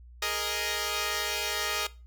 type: chord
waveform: 5% pulse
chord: Ab suspended second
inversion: none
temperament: equal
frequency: 415.3 / 466.2 / 622.3 Hz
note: Ab4 / Bb4 / Eb5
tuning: 0 / 0 / 0 cents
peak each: -22 dBFS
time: 0.22-1.87 s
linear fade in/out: 5 ms
effects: noise-tail reverb RT60 0.3 s tail -19 dB re dry + added 60 Hz sine -47 dBFS peak until 2.06 s